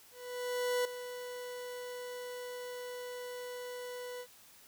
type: tone with ADSR envelope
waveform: 40% pulse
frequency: 493.8 Hz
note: B4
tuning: in tune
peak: -28 dBFS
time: 0.11-4.27 s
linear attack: 740 ms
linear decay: 4 ms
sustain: -12 dB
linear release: 67 ms
effects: white hiss -59 dBFS RMS until 4.67 s